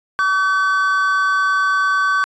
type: tone pair together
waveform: triangle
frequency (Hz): 1144 / 1527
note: D6 / G6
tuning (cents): -46 / -46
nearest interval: perfect fourth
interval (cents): 500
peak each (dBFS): -15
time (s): 0.19-2.24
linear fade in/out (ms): 0
effects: resampled to 22050 Hz